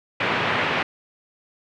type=band-pass noise; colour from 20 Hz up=white; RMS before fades=-23 dBFS; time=0.2-0.83 s; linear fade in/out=5 ms; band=100 to 2600 Hz; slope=24 dB/octave; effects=none